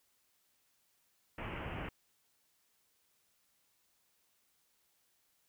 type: low-pass noise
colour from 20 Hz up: pink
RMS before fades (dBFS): -42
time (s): 1.38-1.89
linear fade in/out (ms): 5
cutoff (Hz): 3000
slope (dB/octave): 96
effects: white hiss -75 dBFS RMS until 5.48 s